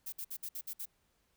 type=noise bursts; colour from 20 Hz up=violet; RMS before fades=-41 dBFS; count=7; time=0.06-0.857 s; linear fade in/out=10 ms; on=65 ms; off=57 ms; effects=pink hiss -75 dBFS RMS until 1.36 s